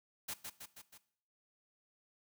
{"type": "noise with echo", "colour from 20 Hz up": "white", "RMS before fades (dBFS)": -41, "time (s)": [0.28, 0.34], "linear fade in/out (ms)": 10, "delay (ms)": 160, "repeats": 4, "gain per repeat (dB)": -4, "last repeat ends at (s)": 0.98, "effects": ["noise-tail reverb RT60 0.6 s tail -17 dB re dry"]}